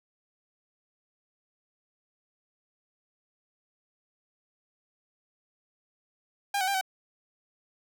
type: tone with pitch steps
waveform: sawtooth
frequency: 803 / 751 / 794 / 759 Hz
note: G5 / F#5 / G5 / F#5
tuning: +41 / +26 / +22 / +44 cents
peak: -22 dBFS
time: 6.54-6.812 s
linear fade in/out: 5 ms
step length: 68 ms
effects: none